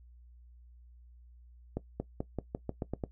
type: accelerating click train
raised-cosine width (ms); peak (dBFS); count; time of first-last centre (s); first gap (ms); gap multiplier
2; -20; 9; 1.77-3.038; 230; 0.89
effects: noise-tail reverb RT60 0.1 s tail -17 dB re dry + added 60 Hz sine -53 dBFS peak until 3.11 s